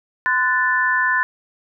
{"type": "chord", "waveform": "sine", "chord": "F# diminished", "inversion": "second", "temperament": "equal with one note detuned", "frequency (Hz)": [1023.8, 1480, 1760], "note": ["C6", "F#6", "A6"], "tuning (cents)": [-38, 0, 0], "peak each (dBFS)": [-21, -21, -18], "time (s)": [0.26, 1.23], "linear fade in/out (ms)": 0, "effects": []}